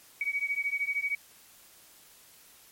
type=beating tone pair; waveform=sine; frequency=2253 / 2266 Hz; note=C#7 / C#7; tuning=+28 / +37 cents; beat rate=13 Hz; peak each=-31 dBFS; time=0.21-1.15 s; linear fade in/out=2 ms; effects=white hiss -56 dBFS RMS until 2.71 s + MP3 64 kbps